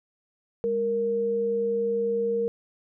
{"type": "tone pair together", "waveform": "sine", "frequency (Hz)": [202.5, 465.5], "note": ["G#3", "A#4"], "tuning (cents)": [-43, -2], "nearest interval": "octave + major second", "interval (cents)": 1441, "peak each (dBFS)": [-34, -23], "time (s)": [0.64, 2.48], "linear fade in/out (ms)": 0, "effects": []}